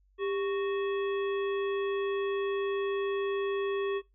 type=harmonic tone with a mistuned harmonic; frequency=370 Hz; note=F#4; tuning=in tune; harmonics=1 / 3 / 5 / 7 / 9; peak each=-29 / -39 / -43 / -46 / -48 dBFS; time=0.18-4.02 s; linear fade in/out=50 ms; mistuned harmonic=1; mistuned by=+120 cents; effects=noise-tail reverb RT60 0.2 s tail -21 dB re dry + added 48 Hz sine -63 dBFS peak until 4.14 s